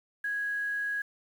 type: tone with quantisation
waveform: sine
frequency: 1658 Hz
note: G#6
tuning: 3 cents flat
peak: -29 dBFS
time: 0.24-1.02 s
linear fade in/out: 5 ms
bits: 9
effects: none